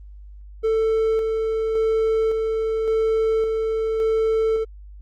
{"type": "tone with tremolo", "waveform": "triangle", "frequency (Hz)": 443.6, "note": "A4", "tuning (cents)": 14, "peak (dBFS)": -15, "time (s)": [0.63, 4.65], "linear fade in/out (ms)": 20, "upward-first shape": "square", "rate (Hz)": 0.89, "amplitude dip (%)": 30, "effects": ["added 50 Hz sine -38 dBFS peak until 5.01 s", "Opus 24 kbps"]}